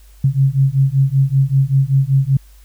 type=beating tone pair; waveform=sine; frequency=133.3 / 138.5 Hz; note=C3 / C#3; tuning=+33 / -1 cents; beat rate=5.2 Hz; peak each=-14 dBFS; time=0.24-2.37 s; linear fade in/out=5 ms; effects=added 50 Hz sine -41 dBFS peak until 2.64 s + white hiss -53 dBFS RMS until 2.64 s